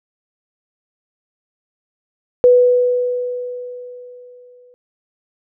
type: tone with exponential decay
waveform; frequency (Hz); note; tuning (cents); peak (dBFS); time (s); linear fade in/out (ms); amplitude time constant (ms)
sine; 493.9; B4; 0; -5; 2.44-4.74; 0; 500
effects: none